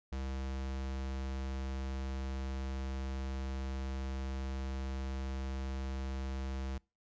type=tone; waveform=square; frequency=66.4 Hz; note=C2; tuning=26 cents sharp; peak=-37 dBFS; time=0.12-6.78 s; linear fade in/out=5 ms; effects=noise-tail reverb RT60 0.3 s tail -25 dB re dry + resampled to 16000 Hz